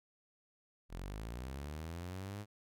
sawtooth linear sweep, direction up, 40.83 to 105.6 Hz, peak -38 dBFS, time 0.89-2.46 s, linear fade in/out 50 ms, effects none

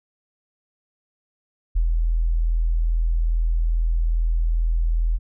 sine tone with ADSR envelope, 41.2 Hz, E1, in tune, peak -15 dBFS, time 1.75-5.19 s, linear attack 16 ms, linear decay 81 ms, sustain -2 dB, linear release 39 ms, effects none

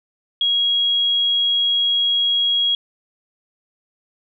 sine tone, 3300 Hz, G#7, 12 cents flat, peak -15 dBFS, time 0.41-2.75 s, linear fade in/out 2 ms, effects none

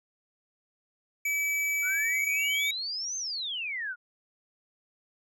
square tone with pitch glide, 2295 to 2280 Hz, D7 to C#7, -40 to +48 cents, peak -27 dBFS, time 1.25-2.71 s, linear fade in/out 5 ms, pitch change -12 cents, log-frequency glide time 2.02-2.16 s
sine exponential two-way sweep, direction up then down, 1396.9 to 6360 to 1396.9 Hz, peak -31 dBFS, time 1.82-3.96 s, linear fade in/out 50 ms, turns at 3.17 s
effects none

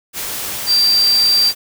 sine tone in noise, 4699 Hz, D8, in tune, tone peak -10 dBFS, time 0.66-1.53 s, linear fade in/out 50 ms, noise white, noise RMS -24 dBFS, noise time 0.13-1.55 s, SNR +11 dB, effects none

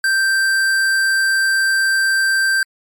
triangle tone with hard clipping, 1568 Hz, G6, in tune, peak -15 dBFS, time 0.04-2.63 s, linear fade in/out 2 ms, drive 18 dB, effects MP3 96 kbps

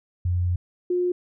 sine tone pair in turn, 88.9 / 357.6 Hz, F2 / F4, +31 / +41 cents, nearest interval 2 octaves, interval 2410 cents, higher second, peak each -20 dBFS, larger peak neither, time 0.25-0.56 / 0.9-1.12 s, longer first, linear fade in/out 5 ms, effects none

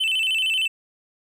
triangle tone with vibrato, 2851 Hz, F7, 35 cents sharp, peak -18 dBFS, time 0-0.68 s, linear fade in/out 10 ms, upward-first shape square, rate 13 Hz, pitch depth 120 cents each way, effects none

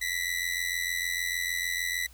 sawtooth ring-modulated tone, 1975.5 Hz, B6, in tune, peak -22 dBFS, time 0.01-2.07 s, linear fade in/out 10 ms, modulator 43.3 Hz, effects added 60 Hz sine -51 dBFS peak until 2.13 s + white hiss -58 dBFS RMS until 2.13 s

